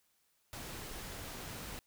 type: noise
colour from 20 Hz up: pink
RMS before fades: -45 dBFS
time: 0.53-1.79 s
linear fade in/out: 0 ms
effects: white hiss -75 dBFS RMS until 1.86 s